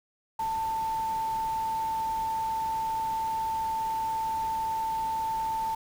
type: tone in noise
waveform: sine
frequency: 890 Hz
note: A5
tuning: 20 cents sharp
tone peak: -27 dBFS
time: 0.39-5.75 s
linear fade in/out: 5 ms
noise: pink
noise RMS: -45 dBFS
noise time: 0.39-5.75 s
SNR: +15 dB
effects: none